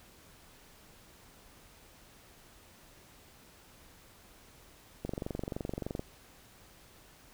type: click train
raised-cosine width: 2 ms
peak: -22 dBFS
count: 23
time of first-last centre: 5.05-5.994 s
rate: 23.3 Hz
effects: pink hiss -58 dBFS RMS until 7.33 s